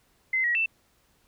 sine tone with pitch steps, 2059 / 1912 / 2665 Hz, C7 / A#6 / E7, -28 / +43 / +18 cents, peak -22 dBFS, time 0.33-0.66 s, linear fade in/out 5 ms, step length 110 ms, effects pink hiss -66 dBFS RMS until 1.27 s

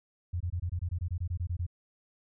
sine tone bursts, 87.6 Hz, F2, 6 cents sharp, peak -29 dBFS, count 14, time 0.33-1.666 s, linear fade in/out 10 ms, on 75 ms, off 22 ms, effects none

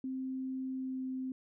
sine tone with pitch glide, 261.6 to 259.8 Hz, C4 to C4, 0 to -12 cents, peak -35 dBFS, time 0.04-1.32 s, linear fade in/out 2 ms, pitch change -12 cents, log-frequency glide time 0.73-1.04 s, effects none

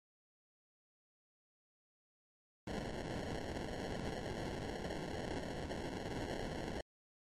blue noise with sample-and-hold, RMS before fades -42 dBFS, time 2.67-6.81 s, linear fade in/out 2 ms, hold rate 1225 Hz, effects low-pass 7000 Hz 12 dB/octave + MP3 64 kbps

